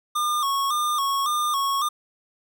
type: tone with vibrato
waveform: square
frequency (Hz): 1153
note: D6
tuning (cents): -32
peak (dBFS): -22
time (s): 0.15-1.89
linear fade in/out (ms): 10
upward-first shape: square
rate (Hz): 1.8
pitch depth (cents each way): 77
effects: none